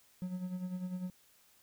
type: tone with tremolo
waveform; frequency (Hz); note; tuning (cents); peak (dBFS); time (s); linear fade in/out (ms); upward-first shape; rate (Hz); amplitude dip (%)
triangle; 182.4; F#3; -24; -32; 0.22-1.1; 0; sine; 10; 60
effects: white hiss -66 dBFS RMS until 1.62 s